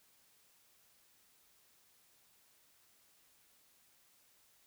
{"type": "silence", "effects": ["white hiss -69 dBFS RMS until 4.66 s"]}